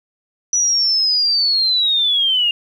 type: linear sweep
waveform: sine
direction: down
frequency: 5920 to 2794 Hz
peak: -13 dBFS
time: 0.53-2.51 s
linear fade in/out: 2 ms
effects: 8-bit